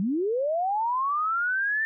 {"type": "linear sweep", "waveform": "sine", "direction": "up", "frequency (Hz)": [177.8, 1796], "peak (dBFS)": -23, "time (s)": [0, 1.85], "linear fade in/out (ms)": 0, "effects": []}